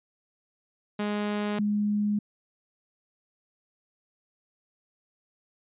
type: tone pair in turn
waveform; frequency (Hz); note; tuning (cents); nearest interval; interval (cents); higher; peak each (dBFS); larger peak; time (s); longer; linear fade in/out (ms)
sawtooth / sine; 207.7 / 207.7; G#3 / G#3; 0 / 0; unison; 0; neither; -23; neither; 0.99-1.59 / 1.59-2.19; neither; 5
effects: resampled to 8000 Hz